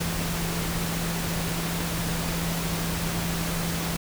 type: tone in noise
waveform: sine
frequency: 167.8 Hz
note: E3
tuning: 31 cents sharp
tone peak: -29 dBFS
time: 0-3.97 s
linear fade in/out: 10 ms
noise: pink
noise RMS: -30 dBFS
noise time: 0-3.97 s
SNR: -2 dB
effects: none